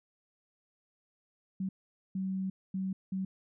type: tone bursts at uneven times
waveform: sine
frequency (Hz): 190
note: F#3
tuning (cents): +46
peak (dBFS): -31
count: 4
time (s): 1.6-1.69 / 2.15-2.5 / 2.74-2.93 / 3.12-3.25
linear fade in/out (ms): 5
effects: none